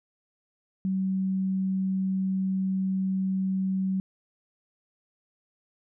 sine tone, 190 Hz, F#3, 46 cents sharp, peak -24 dBFS, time 0.85-4 s, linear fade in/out 0 ms, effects none

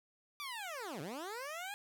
15% pulse linear two-way sweep, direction down then up, 1194 to 130.81 to 834 Hz, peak -35 dBFS, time 0.4-1.74 s, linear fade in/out 0 ms, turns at 1.01 s, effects none

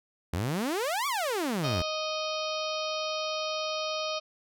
sawtooth exponential two-way sweep, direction up then down, 77.78 to 1185 to 77.78 Hz, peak -24 dBFS, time 0.33-1.82 s, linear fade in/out 5 ms, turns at 1.07 s
harmonic tone, 622.3 Hz, D#5, in tune, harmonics 1 / 2 / 4 / 5 / 6 / 7 / 8 / 9, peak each -33 / -36 / -39 / -40 / -41 / -41 / -42 / -43 dBFS, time 1.63-4.2 s, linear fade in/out 20 ms
effects none

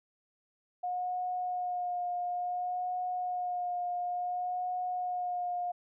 sine tone with vibrato, 719 Hz, F#5, 50 cents flat, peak -31 dBFS, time 0.83-5.72 s, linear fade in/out 10 ms, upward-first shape sine, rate 0.57 Hz, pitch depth 19 cents each way, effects none

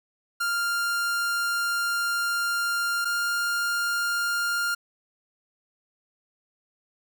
45% pulse tone pair in turn, 1396.9 / 1403.6 Hz, F6 / F6, 0 / +8 cents, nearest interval unison, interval 8 cents, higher second, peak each -24 dBFS, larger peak neither, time 0.4-3.05 / 3.05-4.75 s, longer first, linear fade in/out 10 ms, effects none

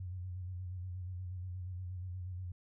sine tone with vibrato, 90.9 Hz, F#2, 30 cents flat, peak -39 dBFS, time 0-2.52 s, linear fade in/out 5 ms, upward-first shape square, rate 8.4 Hz, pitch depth 42 cents each way, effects none

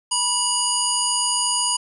harmonic tone, 971 Hz, B5, 30 cents flat, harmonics 1 / 3 / 5 / 7 / 9 / 10, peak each -26 / -26 / -26 / -26 / -26 / -26 dBFS, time 0.11-1.77 s, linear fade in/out 10 ms, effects none

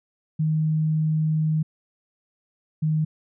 sine tone pair in turn, 156.2 / 155.64 Hz, D#3 / D#3, +7 / +1 cents, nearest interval unison, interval 6 cents, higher first, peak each -19 dBFS, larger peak neither, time 0.39-1.63 / 2.82-3.05 s, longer first, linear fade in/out 10 ms, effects none

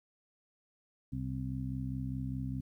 harmonic tone, 64.9 Hz, C2, 13 cents flat, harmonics 1 / 2 / 3 / 4, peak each -42 / -37 / -44 / -40 dBFS, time 1.12-2.61 s, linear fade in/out 10 ms, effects 12-bit

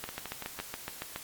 two click trains, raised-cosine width 0.3 ms, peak -21 / -19 dBFS, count 4 / 9, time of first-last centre 0.09-0.59 / 0.04-1.16 s, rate 6 / 7.14 Hz, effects white hiss -46 dBFS RMS until 1.23 s + Opus 48 kbps

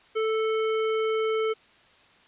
square tone, 440 Hz, A4, in tune, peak -24 dBFS, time 0.15-1.54 s, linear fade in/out 20 ms, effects white hiss -57 dBFS RMS until 2.27 s + resampled to 8000 Hz

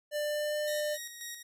square tone with pitch glide, 594 to 599.9 Hz, D5 to D5, +20 to +37 cents, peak -31 dBFS, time 0.11-0.98 s, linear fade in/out 50 ms, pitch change +17 cents, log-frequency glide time 0.24-0.6 s
10% pulse tone with tremolo, 1887 Hz, A#6, 21 cents sharp, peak -30 dBFS, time 0.67-1.43 s, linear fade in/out 10 ms, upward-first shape square, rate 3.7 Hz, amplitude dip 50%
effects none

